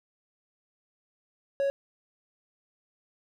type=tone; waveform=triangle; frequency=554.4 Hz; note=C#5; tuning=in tune; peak=-22 dBFS; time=1.6-1.7 s; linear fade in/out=0 ms; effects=none